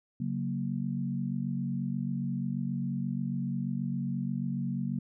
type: chord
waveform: sine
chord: F# major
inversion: second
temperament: equal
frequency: 138.59 / 185 / 233.1 Hz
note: C#3 / F#3 / A#3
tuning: 0 / 0 / 0 cents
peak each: -34 dBFS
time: 0.2-4.99 s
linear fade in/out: 5 ms
effects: none